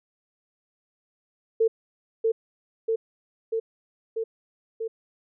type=tone with echo; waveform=sine; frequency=450 Hz; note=A4; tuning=39 cents sharp; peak=-17 dBFS; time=1.6-1.68 s; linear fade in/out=10 ms; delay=640 ms; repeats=5; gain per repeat=-2 dB; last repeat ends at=4.88 s; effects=none